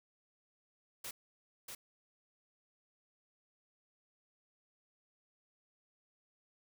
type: noise with echo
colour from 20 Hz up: white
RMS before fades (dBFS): -44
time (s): 1.04-1.11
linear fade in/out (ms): 5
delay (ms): 640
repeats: 1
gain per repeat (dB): -3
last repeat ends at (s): 1.75
effects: none